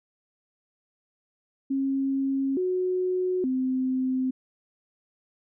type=tone with pitch steps; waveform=sine; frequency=270.9 / 367 / 258.8 Hz; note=C#4 / F#4 / C4; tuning=-40 / -14 / -19 cents; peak=-23 dBFS; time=1.7-4.31 s; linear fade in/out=10 ms; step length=870 ms; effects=none